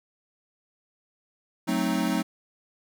square chord, F# diminished seventh, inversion none, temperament equal, 185 / 220 / 261.6 / 311.1 Hz, F#3 / A3 / C4 / Eb4, 0 / 0 / 0 / 0 cents, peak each -30 dBFS, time 1.67-2.23 s, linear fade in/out 20 ms, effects none

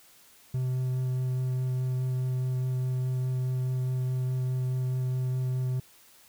triangle tone with vibrato, 128.1 Hz, C3, 36 cents flat, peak -24 dBFS, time 0.54-5.8 s, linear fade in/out 5 ms, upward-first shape sine, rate 4.8 Hz, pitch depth 8 cents each way, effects white hiss -57 dBFS RMS until 6.28 s

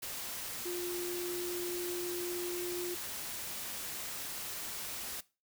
sine tone in noise, 353.2 Hz, F4, 20 cents sharp, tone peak -36 dBFS, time 0.65-2.95 s, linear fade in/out 10 ms, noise white, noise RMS -41 dBFS, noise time 0.02-5.21 s, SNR +2 dB, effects noise-tail reverb RT60 0.3 s tail -20 dB re dry

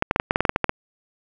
clicks, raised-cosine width 0.5 ms, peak -3 dBFS, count 12, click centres 0.024 / 0.111 / 0.161 / 0.199 / 0.309 / 0.359 / 0.406 / 0.452 / 0.494 / 0.561 / 0.643 / 0.694 s, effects none

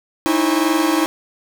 45% pulse tone cluster, 306.6 / 328.7 / 535 / 811 / 1102 Hz, D#4 / E4 / C5 / G#5 / C#6, -25 / -5 / +38 / -41 / -11 cents, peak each -19 / -18 / -27 / -27 / -26 dBFS, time 0.26-1.06 s, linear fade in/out 0 ms, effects 8-bit

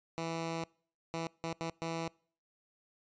10% pulse tone bursts at uneven times, 164.81 Hz, E3, in tune, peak -27 dBFS, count 5, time 0.18-0.64 / 1.14-1.27 / 1.44-1.53 / 1.61-1.7 / 1.82-2.08 s, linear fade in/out 0 ms, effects noise-tail reverb RT60 0.5 s tail -26 dB re dry + resampled to 16000 Hz

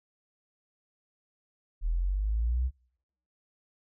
sine linear sweep, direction up, 38.27 to 65.3 Hz, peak -25 dBFS, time 1.81-2.71 s, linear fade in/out 50 ms, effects noise-tail reverb RT60 0.7 s tail -24 dB re dry

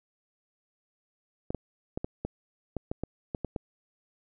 clicks, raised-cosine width 2 ms, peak -18 dBFS, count 11, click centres 1.505 / 1.547 / 1.975 / 2.045 / 2.25 / 2.767 / 2.915 / 3.036 / 3.348 / 3.447 / 3.562 s, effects none

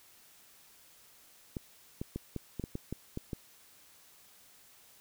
clicks, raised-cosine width 3 ms, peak -23 dBFS, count 10, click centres 1.568 / 2.015 / 2.16 / 2.363 / 2.597 / 2.639 / 2.754 / 2.926 / 3.174 / 3.332 s, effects white hiss -60 dBFS RMS until 5 s

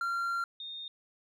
triangle / sine tone pair in turn, 1379 / 3670 Hz, F6 / A#7, -22 / -28 cents, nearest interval octave + perfect fourth, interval 1694 cents, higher second, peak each -28 / -39 dBFS, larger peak first, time 0.01-0.44 / 0.6-0.88 s, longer first, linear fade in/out 2 ms, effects none

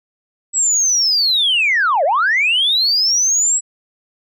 sine linear two-way sweep, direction down then up, 7850 to 523.3 to 7850 Hz, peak -11 dBFS, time 0.53-3.61 s, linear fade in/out 50 ms, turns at 2.04 s, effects tanh soft clip ceiling -8 dBFS

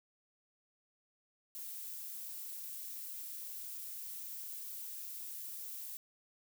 violet noise, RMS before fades -45 dBFS, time 1.55-5.97 s, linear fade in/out 0 ms, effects none

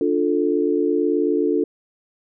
sine chord, D minor, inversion none, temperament just, 293.7 / 352.4 / 440.5 Hz, D4 / F4 / A4, 0 / +16 / +2 cents, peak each -21 dBFS, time 0.01-1.64 s, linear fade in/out 2 ms, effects none

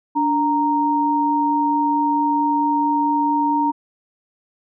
sine tone pair together, 291.5 / 930 Hz, D4 / A#5, -13 / -4 cents, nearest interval octave + minor sixth, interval 2009 cents, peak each -20 / -17 dBFS, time 0.15-3.72 s, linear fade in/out 20 ms, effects none

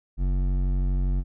sine tone with hard clipping, 46.25 Hz, F#1, in tune, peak -23 dBFS, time 0.17-1.24 s, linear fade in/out 50 ms, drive 11 dB, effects none

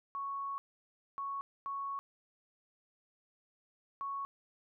sine tone bursts at uneven times, 1108.7 Hz, C#6, in tune, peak -36 dBFS, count 4, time 0.15-0.58 / 1.18-1.41 / 1.66-1.99 / 4.01-4.25 s, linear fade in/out 0 ms, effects none

